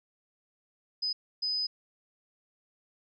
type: tone bursts at uneven times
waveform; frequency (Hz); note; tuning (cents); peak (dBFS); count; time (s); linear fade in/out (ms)
sine; 5010; D#8; +11; -28; 2; 1.02-1.13 / 1.42-1.67; 10
effects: none